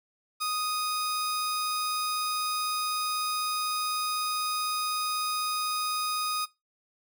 sawtooth tone pair together, 1244.5 / 2489 Hz, D#6 / D#7, 0 / 0 cents, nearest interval octave, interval 1200 cents, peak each -25 / -27 dBFS, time 0.4-6.46 s, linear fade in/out 20 ms, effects noise-tail reverb RT60 0.2 s tail -19 dB re dry

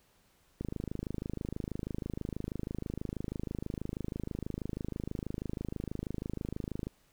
click train, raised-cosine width 3 ms, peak -23 dBFS, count 165, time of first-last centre 0.61-6.87 s, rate 26.2 Hz, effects pink hiss -68 dBFS RMS until 7.12 s

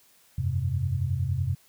sine chord, F suspended second, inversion none, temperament equal, 87.31 / 98 / 130.81 Hz, F2 / G2 / C3, 0 / 0 / 0 cents, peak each -29 / -29 / -28 dBFS, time 0.38-1.55 s, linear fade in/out 5 ms, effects white hiss -60 dBFS RMS until 1.68 s

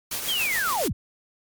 white noise with tremolo, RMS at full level -28 dBFS, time 0.11-0.88 s, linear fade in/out 5 ms, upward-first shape triangle, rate 7.2 Hz, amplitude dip 45%
sine linear sweep, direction down, 3322 to 32.74 Hz, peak -23 dBFS, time 0.28-0.93 s, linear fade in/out 10 ms
effects MP3 96 kbps

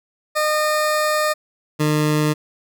20% pulse tone pair in turn, 610 / 151.71 Hz, D#5 / D#3, -34 / -43 cents, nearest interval 2 octaves, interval 2409 cents, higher first, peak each -12 / -11 dBFS, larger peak second, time 0.35-1.34 / 1.79-2.34 s, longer first, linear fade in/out 20 ms, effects none

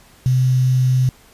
sine tone with quantisation, 128.3 Hz, C3, 34 cents flat, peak -12 dBFS, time 0.26-1.09 s, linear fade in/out 0 ms, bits 6, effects pink hiss -49 dBFS RMS until 1.33 s + resampled to 32000 Hz

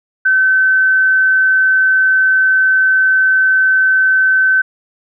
sine tone, 1531 Hz, G6, 41 cents flat, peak -8 dBFS, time 0.25-4.62 s, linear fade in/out 10 ms, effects none

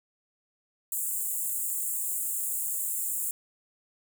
pink high-pass noise, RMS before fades -31 dBFS, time 0.92-3.31 s, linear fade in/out 2 ms, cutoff 7200 Hz, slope 96 dB/octave, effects none

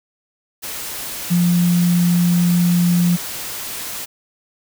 sine tone in noise, 174.8 Hz, F3, 2 cents sharp, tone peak -12 dBFS, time 1.3-3.17 s, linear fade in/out 20 ms, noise white, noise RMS -28 dBFS, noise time 0.62-4.06 s, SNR +13 dB, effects none

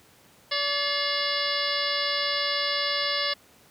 harmonic tone with a mistuned harmonic, 574 Hz, D5, 40 cents flat, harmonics 1 / 2 / 3 / 4 / 5 / 6 / 7 / 8 / 9, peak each -33 / -33 / -33 / -33 / -33 / -33 / -33 / -33 / -33 dBFS, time 0.51-3.34 s, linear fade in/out 10 ms, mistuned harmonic 4, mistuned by -130 cents, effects pink hiss -56 dBFS RMS until 3.7 s + high-pass 100 Hz 12 dB/octave

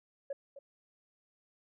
sine tone with echo, 556 Hz, C#5, 5 cents sharp, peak -33 dBFS, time 0.3-0.33 s, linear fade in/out 5 ms, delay 260 ms, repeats 1, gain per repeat -13 dB, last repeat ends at 0.59 s, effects tanh soft clip ceiling -32 dBFS

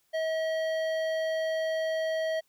sine tone with hard clipping, 640 Hz, D#5, 49 cents sharp, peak -29 dBFS, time 0.13-2.41 s, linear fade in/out 20 ms, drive 12 dB, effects white hiss -71 dBFS RMS until 2.48 s

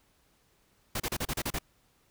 pink noise bursts, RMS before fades -32 dBFS, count 8, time 0.95-1.588 s, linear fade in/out 5 ms, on 50 ms, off 34 ms, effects pink hiss -68 dBFS RMS until 2.1 s

